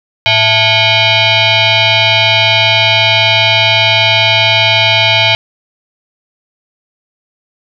sine tone with frequency modulation, 109.4 Hz, A2, 9 cents flat, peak -6 dBFS, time 0.26-5.35 s, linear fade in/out 0 ms, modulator 772 Hz, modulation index 4.8, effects none

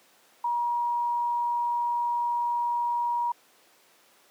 sine tone, 954 Hz, A#5, 40 cents sharp, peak -24 dBFS, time 0.44-3.32 s, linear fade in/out 5 ms, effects pink hiss -59 dBFS RMS until 4.3 s + high-pass 400 Hz 12 dB/octave

